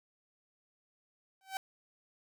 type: tone with exponential growth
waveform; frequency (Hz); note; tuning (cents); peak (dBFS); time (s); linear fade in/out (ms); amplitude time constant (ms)
sawtooth; 769; G5; -33; -28; 1.41-1.57; 1; 33
effects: none